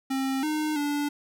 square tone with pitch steps, 267.2 / 306.4 / 290.5 Hz, C4 / D#4 / D4, +36 / -27 / -19 cents, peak -26 dBFS, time 0.1-1.09 s, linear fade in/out 10 ms, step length 330 ms, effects none

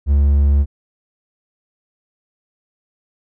triangle tone, 71 Hz, C#2, 42 cents sharp, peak -8 dBFS, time 0.06-0.66 s, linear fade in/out 50 ms, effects none

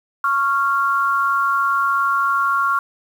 sine tone pair together, 1105.2 / 1388 Hz, C#6 / F6, -6 / -11 cents, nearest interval major third, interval 395 cents, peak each -18 dBFS, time 0.24-2.79 s, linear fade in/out 2 ms, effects 7-bit

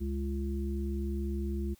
harmonic tone, 69 Hz, C#2, 7 cents flat, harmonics 1 / 3 / 5, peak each -32 / -37 / -39 dBFS, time 0-1.75 s, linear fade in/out 20 ms, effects white hiss -64 dBFS RMS until 1.79 s

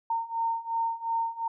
sine beating tone pair, 914 / 916.8 Hz, A#5 / A#5, -34 / -29 cents, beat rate 2.8 Hz, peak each -31 / -29 dBFS, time 0.1-1.48 s, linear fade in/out 5 ms, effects none

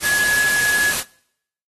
sine tone in noise, 1688 Hz, G#6, 28 cents sharp, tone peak -16 dBFS, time 0.02-0.94 s, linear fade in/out 50 ms, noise white, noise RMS -22 dBFS, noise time 0-1.04 s, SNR +3 dB, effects noise-tail reverb RT60 0.7 s tail -23 dB re dry + AAC 32 kbps

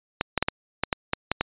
clicks, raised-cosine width 0.3 ms, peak -6 dBFS, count 9, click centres 0.211 / 0.377 / 0.426 / 0.485 / 0.836 / 0.928 / 1.134 / 1.316 / 1.41 s, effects resampled to 8000 Hz

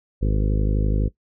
harmonic tone with a mistuned harmonic, 51.91 Hz, G#1, in tune, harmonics 1 / 2 / 3 / 4 / 5 / 6 / 7 / 8 / 9 / 10, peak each -19 / -25 / -29 / -31 / -33 / -35 / -36 / -37 / -38 / -39 dBFS, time 0.21-1.09 s, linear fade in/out 20 ms, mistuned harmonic 10, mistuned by -36 cents, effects noise-tail reverb RT60 0.1 s tail -18 dB re dry

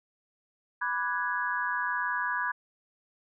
sine chord, G# half-diminished seventh, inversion first, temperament equal, 987.8 / 1174.7 / 1480 / 1661.2 Hz, B5 / D6 / F#6 / G#6, 0 / 0 / 0 / 0 cents, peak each -32 / -37 / -35 / -31 dBFS, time 0.81-2.52 s, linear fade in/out 10 ms, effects none

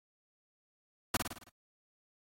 pink noise with echo, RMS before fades -29 dBFS, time 1.14-1.17 s, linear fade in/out 5 ms, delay 54 ms, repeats 6, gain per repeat -5 dB, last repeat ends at 1.494 s, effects AAC 48 kbps

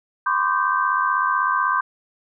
sine tone cluster, 1012 / 1088 / 1188 / 1557 Hz, B5 / C#6 / D6 / G6, +42 / -33 / +20 / -12 cents, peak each -23 dBFS, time 0.26-1.81 s, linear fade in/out 5 ms, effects none

